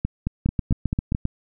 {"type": "two click trains", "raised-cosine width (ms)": 5, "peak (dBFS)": [-10, -9], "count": [6, 7], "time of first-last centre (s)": [[0.05, 1.149], [0.46, 1.254]], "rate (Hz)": [4.55, 7.56], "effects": []}